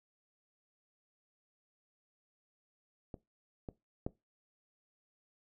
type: clicks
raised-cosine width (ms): 2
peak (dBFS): -30 / -28 / -22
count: 3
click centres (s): 3.142 / 3.688 / 4.065
effects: noise-tail reverb RT60 0.2 s tail -19 dB re dry